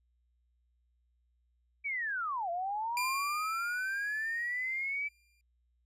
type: linear two-way sweep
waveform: sine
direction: down then up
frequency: 2318 to 672 to 2318 Hz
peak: -32 dBFS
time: 1.84-5.09 s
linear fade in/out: 20 ms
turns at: 2.5 s
type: tone with exponential decay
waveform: sawtooth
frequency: 2391 Hz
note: D7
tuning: 30 cents sharp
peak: -28 dBFS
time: 2.97-5.41 s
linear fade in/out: 1 ms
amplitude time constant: 530 ms
effects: added 60 Hz sine -70 dBFS peak until 5.85 s + resampled to 32000 Hz